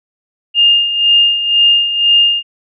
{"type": "tone with tremolo", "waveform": "sine", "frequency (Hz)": 2821, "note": "F7", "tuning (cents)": 17, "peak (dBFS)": -5, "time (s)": [0.54, 2.43], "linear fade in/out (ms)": 50, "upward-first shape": "sine", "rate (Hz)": 2, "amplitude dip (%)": 65, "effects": []}